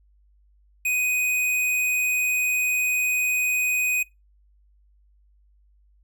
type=tone; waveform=square; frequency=2496 Hz; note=D#7; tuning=5 cents sharp; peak=-22 dBFS; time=0.85-4.03 s; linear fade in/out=5 ms; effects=noise-tail reverb RT60 0.2 s tail -21 dB re dry + added 50 Hz sine -56 dBFS peak until 6.03 s